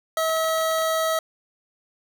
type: tone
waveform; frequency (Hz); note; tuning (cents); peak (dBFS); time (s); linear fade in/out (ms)
25% pulse; 644; E5; -41; -17; 0.17-1.19; 2
type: clicks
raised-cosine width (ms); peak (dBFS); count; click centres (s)
0.2; -23; 9; 0.296 / 0.367 / 0.443 / 0.486 / 0.582 / 0.613 / 0.714 / 0.785 / 0.82
effects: none